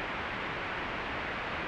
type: low-pass noise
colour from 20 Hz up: white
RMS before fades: -36 dBFS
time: 0-1.67 s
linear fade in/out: 0 ms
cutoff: 2400 Hz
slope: 24 dB/octave
effects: none

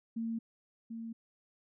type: tone with echo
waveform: sine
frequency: 227.7 Hz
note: A#3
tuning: 40 cents flat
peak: -33 dBFS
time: 0.16-0.39 s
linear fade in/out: 10 ms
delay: 740 ms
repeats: 1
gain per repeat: -6 dB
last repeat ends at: 1.13 s
effects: none

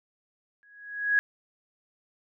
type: tone with exponential growth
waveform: sine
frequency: 1663 Hz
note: G#6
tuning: 2 cents sharp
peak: -17 dBFS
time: 0.63-1.19 s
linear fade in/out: 0 ms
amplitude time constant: 120 ms
effects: none

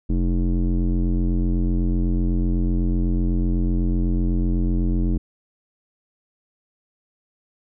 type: tone with low-pass filter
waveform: square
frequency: 44 Hz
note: F1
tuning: 14 cents sharp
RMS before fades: -20 dBFS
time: 0.09-5.18 s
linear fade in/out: 10 ms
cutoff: 280 Hz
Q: 3.4
effects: none

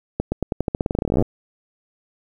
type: accelerating click train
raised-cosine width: 2 ms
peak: -7 dBFS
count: 25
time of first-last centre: 0.2-1.224 s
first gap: 120 ms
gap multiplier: 0.89
effects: 8-bit

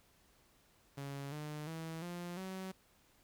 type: tone with pitch steps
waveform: sawtooth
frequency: 139.7 / 150.59 / 162.34 / 175 / 188.64 Hz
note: C#3 / D3 / E3 / F3 / F#3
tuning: +14 / +44 / -26 / +4 / +34 cents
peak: -38 dBFS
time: 0.97-2.72 s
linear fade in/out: 10 ms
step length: 350 ms
effects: pink hiss -69 dBFS RMS until 3.23 s

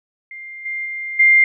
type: tone with level steps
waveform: sine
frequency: 2100 Hz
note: C7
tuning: 6 cents sharp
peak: -31 / -22 / -24 / -8 dBFS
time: 0.31-1.44 s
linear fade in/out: 2 ms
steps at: 0.65 / 0.85 / 1.19 s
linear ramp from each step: 10 ms
effects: none

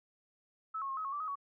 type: tone with pitch steps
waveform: sine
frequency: 1302 / 1094 / 1075 / 1274 / 1095 / 1165 / 1263 / 1123 Hz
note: E6 / C#6 / C6 / D#6 / C#6 / D6 / D#6 / C#6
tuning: -22 / -23 / +47 / +41 / -22 / -14 / +26 / +22 cents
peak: -35 dBFS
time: 0.74-1.356 s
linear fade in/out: 10 ms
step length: 77 ms
effects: none

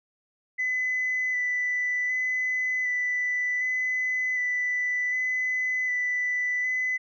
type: tone with vibrato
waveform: sine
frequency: 2000 Hz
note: B6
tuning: 21 cents sharp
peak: -23 dBFS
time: 0.58-6.98 s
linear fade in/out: 20 ms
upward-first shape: square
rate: 0.66 Hz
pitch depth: 12 cents each way
effects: tanh soft clip ceiling -20 dBFS

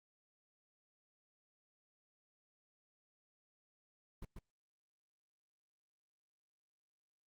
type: noise with echo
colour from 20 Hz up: brown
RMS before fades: -44 dBFS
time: 4.22-4.25 s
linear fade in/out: 5 ms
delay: 140 ms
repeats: 1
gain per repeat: -3 dB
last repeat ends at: 4.39 s
effects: Opus 32 kbps

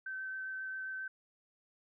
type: tone with vibrato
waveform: sine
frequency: 1539 Hz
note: G6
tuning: 32 cents flat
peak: -38 dBFS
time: 0.06-1.08 s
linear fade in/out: 5 ms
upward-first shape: triangle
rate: 7.5 Hz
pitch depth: 12 cents each way
effects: none

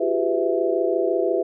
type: tone cluster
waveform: sine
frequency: 344 / 378.2 / 404.1 / 498.9 / 658 Hz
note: F4 / F#4 / G#4 / B4 / E5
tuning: -26 / +38 / -47 / +17 / -3 cents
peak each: -25 dBFS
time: 0-1.43 s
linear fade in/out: 10 ms
effects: none

